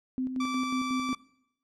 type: tone with tremolo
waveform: sine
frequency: 257.8 Hz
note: C4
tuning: 26 cents flat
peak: -27 dBFS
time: 0.18-1.13 s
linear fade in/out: 0 ms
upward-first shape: square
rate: 5.5 Hz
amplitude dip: 50%
type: tone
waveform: sawtooth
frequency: 1163 Hz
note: D6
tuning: 17 cents flat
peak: -28 dBFS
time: 0.4-1.15 s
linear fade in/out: 5 ms
effects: noise-tail reverb RT60 0.8 s tail -22 dB re dry + low-pass 6000 Hz 12 dB/octave